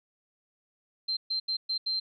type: tone bursts at uneven times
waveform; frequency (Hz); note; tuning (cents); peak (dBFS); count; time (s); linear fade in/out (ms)
sine; 4136; C8; -21; -27; 5; 1.08-1.17 / 1.3-1.4 / 1.48-1.57 / 1.69-1.78 / 1.86-2; 10
effects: none